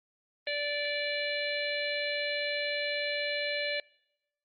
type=harmonic tone; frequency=583 Hz; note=D5; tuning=13 cents flat; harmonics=1 / 3 / 4 / 5 / 6 / 7; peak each=-34 / -37 / -36 / -41 / -43 / -38 dBFS; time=0.47-3.8 s; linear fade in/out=2 ms; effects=noise-tail reverb RT60 0.9 s tail -26 dB re dry + Opus 24 kbps